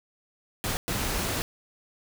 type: noise bursts at uneven times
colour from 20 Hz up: pink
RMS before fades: -29 dBFS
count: 2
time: 0.64-0.77 / 0.88-1.42 s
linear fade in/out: 0 ms
effects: none